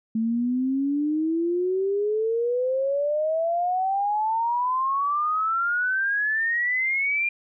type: exponential sweep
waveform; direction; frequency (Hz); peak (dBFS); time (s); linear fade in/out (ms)
sine; up; 220 to 2410; -21; 0.15-7.29; 5
effects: none